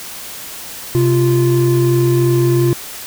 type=tone pair together; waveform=triangle; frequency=130 / 347.1 Hz; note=C3 / F4; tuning=-11 / -11 cents; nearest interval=octave + perfect fourth; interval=1700 cents; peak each=-11 dBFS; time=0.95-2.73 s; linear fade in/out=0 ms; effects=white hiss -30 dBFS RMS until 3.06 s